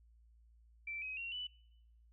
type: tone with pitch steps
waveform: sine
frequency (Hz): 2336 / 2533 / 2746 / 2977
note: D7 / D#7 / F7 / F#7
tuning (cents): -10 / +30 / -30 / +10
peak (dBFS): -40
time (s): 0.87-1.47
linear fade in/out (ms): 5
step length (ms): 150
effects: noise-tail reverb RT60 0.8 s tail -23 dB re dry + added 57 Hz sine -62 dBFS peak until 2.12 s